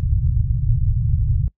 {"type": "low-pass noise", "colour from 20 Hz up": "white", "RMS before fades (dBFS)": -18, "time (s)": [0, 1.48], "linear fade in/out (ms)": 0, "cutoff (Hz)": 130, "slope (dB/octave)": 48, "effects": ["noise-tail reverb RT60 0.1 s tail -22 dB re dry"]}